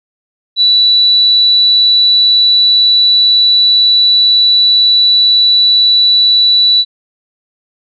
sine tone, 3951 Hz, B7, in tune, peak -5 dBFS, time 0.56-6.85 s, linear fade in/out 50 ms, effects none

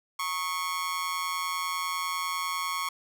sawtooth tone with amplitude modulation, 1100 Hz, C#6, 14 cents flat, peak -22 dBFS, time 0.19-2.89 s, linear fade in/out 5 ms, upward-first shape sine, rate 170 Hz, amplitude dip 70%, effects none

